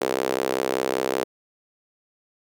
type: tone with high-pass filter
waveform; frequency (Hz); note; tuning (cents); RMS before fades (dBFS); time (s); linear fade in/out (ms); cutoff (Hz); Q
sawtooth; 65.2; C2; -5; -25; 0.01-1.24; 5; 430; 2.4
effects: none